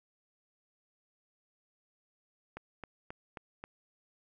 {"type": "click train", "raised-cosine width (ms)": 0.5, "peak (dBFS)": -27, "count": 5, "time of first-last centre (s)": [2.57, 3.64], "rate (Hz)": 3.74, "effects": []}